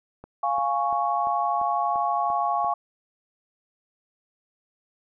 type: click train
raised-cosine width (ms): 1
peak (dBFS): -27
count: 8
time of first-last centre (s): 0.24-2.645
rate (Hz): 2.91
type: chord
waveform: sine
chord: Db major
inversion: first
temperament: equal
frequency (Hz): 698.5 / 830.6 / 1108.7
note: F5 / Ab5 / Db6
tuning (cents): 0 / 0 / 0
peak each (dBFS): -26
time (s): 0.43-2.74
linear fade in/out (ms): 5
effects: none